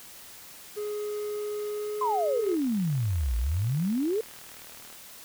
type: tone with pitch glide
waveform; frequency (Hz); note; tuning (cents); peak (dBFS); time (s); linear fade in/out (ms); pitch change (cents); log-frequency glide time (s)
triangle; 418.2 to 421.8; G#4 to G#4; +12 to +27; -28; 0.76-2.56; 20; +15; 1.7-2.06
type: exponential two-way sweep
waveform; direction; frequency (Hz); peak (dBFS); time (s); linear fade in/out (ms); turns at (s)
sine; down then up; 1070 to 54.8 to 461; -24; 2.01-4.21; 5; 3.37
type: click train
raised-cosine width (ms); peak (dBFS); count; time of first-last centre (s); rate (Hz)
0.3; -32; 98; 2.44-4.927; 39
effects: white hiss -47 dBFS RMS until 5.24 s